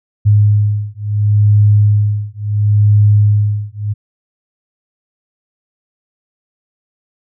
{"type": "beating tone pair", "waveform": "sine", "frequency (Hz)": [103.83, 104.55], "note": ["G#2", "G#2"], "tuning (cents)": [0, 12], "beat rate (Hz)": 0.72, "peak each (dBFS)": -11, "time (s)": [0.25, 3.94], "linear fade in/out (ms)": 20, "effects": []}